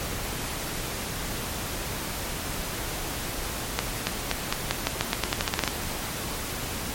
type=accelerating click train; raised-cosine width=0.2 ms; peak=-5 dBFS; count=16; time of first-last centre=3.79-5.677 s; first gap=280 ms; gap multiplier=0.87; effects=pink hiss -32 dBFS RMS until 6.94 s + MP3 64 kbps